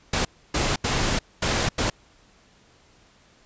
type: noise bursts at uneven times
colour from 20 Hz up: pink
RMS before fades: -23 dBFS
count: 5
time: 0.13-0.25 / 0.54-0.76 / 0.84-1.19 / 1.42-1.69 / 1.78-1.9 s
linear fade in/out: 5 ms
effects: pink hiss -57 dBFS RMS until 3.45 s + resampled to 16000 Hz